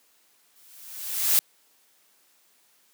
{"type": "noise with exponential growth", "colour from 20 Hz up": "blue", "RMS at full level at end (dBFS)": -18, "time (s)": [0.56, 1.39], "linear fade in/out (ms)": 0, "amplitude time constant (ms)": 180, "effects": ["white hiss -63 dBFS RMS until 2.93 s", "high-pass 200 Hz 12 dB/octave"]}